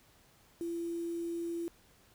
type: tone with quantisation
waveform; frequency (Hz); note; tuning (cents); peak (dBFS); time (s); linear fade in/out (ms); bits
sine; 338.5; E4; +46; -34; 0.61-1.68; 0; 9
effects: pink hiss -64 dBFS RMS until 2.14 s